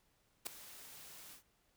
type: noise with ADSR envelope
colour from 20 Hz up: white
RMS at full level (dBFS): -38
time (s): 0.45-1.43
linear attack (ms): 18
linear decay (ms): 3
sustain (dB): -16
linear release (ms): 110
effects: pink hiss -75 dBFS RMS until 1.76 s